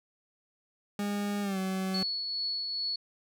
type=tone with pitch glide; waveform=40% pulse; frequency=204 to 189.24 Hz; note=G#3 to F#3; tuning=-31 to +39 cents; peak=-29 dBFS; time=0.99-2.03 s; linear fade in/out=2 ms; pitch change=-130 cents; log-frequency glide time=1.42-1.58 s
type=tone with tremolo; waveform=sine; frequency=4400 Hz; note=C#8; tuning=14 cents flat; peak=-29 dBFS; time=1.94-2.96 s; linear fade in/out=5 ms; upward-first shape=triangle; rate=2.4 Hz; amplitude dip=35%
effects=none